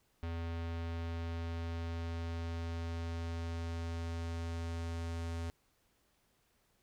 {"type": "tone with low-pass filter sweep", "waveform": "square", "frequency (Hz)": 83.6, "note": "E2", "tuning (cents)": 25, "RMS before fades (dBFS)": -39, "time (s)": [0.23, 5.5], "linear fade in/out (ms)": 0, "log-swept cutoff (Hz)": [3400, 8300], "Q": 0.91, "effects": ["pink hiss -74 dBFS RMS until 6.82 s"]}